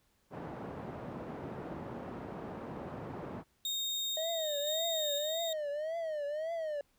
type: band-pass noise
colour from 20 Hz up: pink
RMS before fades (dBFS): -43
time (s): 0.3-3.44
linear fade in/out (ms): 50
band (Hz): 130 to 910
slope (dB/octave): 12
type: tone with tremolo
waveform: 35% pulse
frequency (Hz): 3704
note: A#7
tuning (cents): -12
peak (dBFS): -31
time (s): 3.65-5.53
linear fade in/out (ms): 2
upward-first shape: square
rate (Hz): 0.98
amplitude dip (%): 30
type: tone with vibrato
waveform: triangle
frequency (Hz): 621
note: D#5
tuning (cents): -3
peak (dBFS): -32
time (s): 4.17-6.81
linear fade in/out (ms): 2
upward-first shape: triangle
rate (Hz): 1.8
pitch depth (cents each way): 160
effects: pink hiss -73 dBFS RMS until 6.98 s